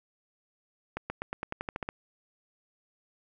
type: accelerating click train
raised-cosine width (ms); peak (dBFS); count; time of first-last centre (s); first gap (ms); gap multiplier
0.5; -18; 11; 0.97-1.889; 130; 0.92
effects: none